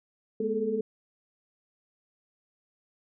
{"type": "tone cluster", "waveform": "sine", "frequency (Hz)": [210.2, 242, 423.3, 440.8], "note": ["G#3", "B3", "G#4", "A4"], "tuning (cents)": [21, -35, 33, 3], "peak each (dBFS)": [-33, -36, -35, -28], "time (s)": [0.4, 0.81], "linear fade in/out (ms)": 5, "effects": []}